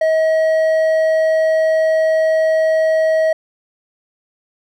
sine tone with hard clipping, 637 Hz, D#5, 41 cents sharp, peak -13 dBFS, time 0.01-3.33 s, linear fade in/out 5 ms, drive 5 dB, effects none

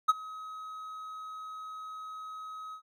triangle tone with ADSR envelope, 1272 Hz, D#6, 38 cents sharp, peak -15 dBFS, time 0.08-2.82 s, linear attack 15 ms, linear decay 27 ms, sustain -23 dB, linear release 87 ms, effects none

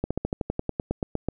slowing click train, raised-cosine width 2 ms, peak -12 dBFS, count 14, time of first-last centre 0.04-1.286 s, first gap 66 ms, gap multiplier 1.06, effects none

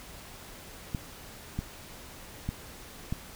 clicks, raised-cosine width 5 ms, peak -18 dBFS, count 4, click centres 0.948 / 1.59 / 2.49 / 3.125 s, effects pink hiss -47 dBFS RMS until 3.35 s

